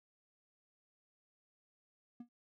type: tone with exponential decay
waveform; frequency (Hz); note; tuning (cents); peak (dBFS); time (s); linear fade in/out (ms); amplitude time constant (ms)
triangle; 240; B3; -49; -40; 2.2-2.29; 5; 19
effects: none